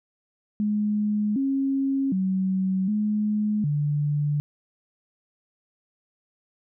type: tone with pitch steps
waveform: sine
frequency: 209.6 / 271.6 / 189 / 211 / 146.8 Hz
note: G#3 / C#4 / F#3 / G#3 / D3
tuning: +16 / -35 / +37 / +28 / 0 cents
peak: -21 dBFS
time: 0.6-4.4 s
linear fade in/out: 0 ms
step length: 760 ms
effects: none